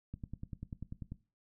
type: click train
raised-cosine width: 5 ms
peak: -29 dBFS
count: 11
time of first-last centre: 0.14-1.12 s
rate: 10.2 Hz
effects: noise-tail reverb RT60 0.3 s tail -17 dB re dry